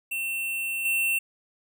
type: tone with level steps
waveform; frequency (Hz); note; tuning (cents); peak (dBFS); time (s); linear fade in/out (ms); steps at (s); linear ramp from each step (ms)
square; 2700; E7; +41; -28 / -23; 0.11-1.19; 10; 0.85; 5
effects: none